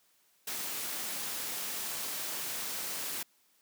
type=noise; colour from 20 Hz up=white; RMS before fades=-37 dBFS; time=0.47-3.23 s; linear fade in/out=5 ms; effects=white hiss -69 dBFS RMS until 3.61 s + high-pass 150 Hz 12 dB/octave